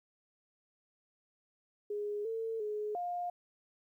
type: tone with pitch steps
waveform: sine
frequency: 414.4 / 450.1 / 421.8 / 707 Hz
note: G#4 / A4 / G#4 / F5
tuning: -4 / +39 / +27 / +21 cents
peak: -34 dBFS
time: 1.9-3.3 s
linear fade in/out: 5 ms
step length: 350 ms
effects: 12-bit